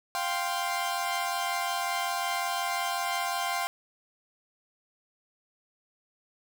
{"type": "chord", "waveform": "sawtooth", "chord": "F suspended second", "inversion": "none", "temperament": "equal", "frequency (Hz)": [698.5, 784, 1046.5], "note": ["F5", "G5", "C6"], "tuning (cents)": [0, 0, 0], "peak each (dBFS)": -29, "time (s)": [0.15, 3.67], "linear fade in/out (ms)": 0, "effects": []}